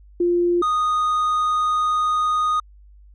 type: tone pair in turn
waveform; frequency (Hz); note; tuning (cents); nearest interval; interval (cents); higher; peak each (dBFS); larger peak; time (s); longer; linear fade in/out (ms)
sine / triangle; 349.2 / 1238.7; F4 / D#6; 0 / -8; octave + minor seventh; 2192; second; -15; neither; 0.2-0.62 / 0.62-2.6; second; 5
effects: added 50 Hz sine -44 dBFS peak until 3.14 s + MP3 48 kbps